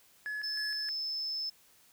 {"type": "tone with tremolo", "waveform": "triangle", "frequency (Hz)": 1702, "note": "G#6", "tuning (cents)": 42, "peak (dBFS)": -32, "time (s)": [0.26, 0.89], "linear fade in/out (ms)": 0, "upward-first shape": "square", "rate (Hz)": 3.2, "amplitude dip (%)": 55}
{"type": "tone", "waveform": "sine", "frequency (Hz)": 5250, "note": "E8", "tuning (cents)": -8, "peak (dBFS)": -32, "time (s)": [0.43, 1.5], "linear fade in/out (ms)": 10}
{"effects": ["tanh soft clip ceiling -28 dBFS", "white hiss -63 dBFS RMS until 1.92 s"]}